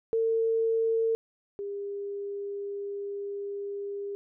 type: tone pair in turn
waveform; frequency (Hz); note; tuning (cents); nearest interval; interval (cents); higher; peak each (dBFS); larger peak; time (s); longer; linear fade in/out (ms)
sine; 451.8 / 402.5; A4 / G4; +46 / +46; major second; 200; first; -23 / -32; first; 0.13-1.15 / 1.59-4.15; second; 0
effects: none